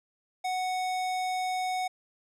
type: tone with hard clipping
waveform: sine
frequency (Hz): 740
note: F#5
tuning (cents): 0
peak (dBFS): -30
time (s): 0.44-1.88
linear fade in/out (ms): 10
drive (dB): 18
effects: none